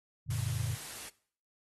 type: chord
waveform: sine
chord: Gb augmented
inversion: none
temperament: just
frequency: 92.5 / 115.62 / 144.53 Hz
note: Gb2 / Bb2 / D3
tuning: 0 / -14 / -27 cents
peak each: -37 / -34 / -36 dBFS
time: 0.26-0.77 s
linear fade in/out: 50 ms
type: noise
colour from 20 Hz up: white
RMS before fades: -44 dBFS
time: 0.3-1.09 s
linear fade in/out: 5 ms
effects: noise-tail reverb RT60 0.5 s tail -19 dB re dry + AAC 32 kbps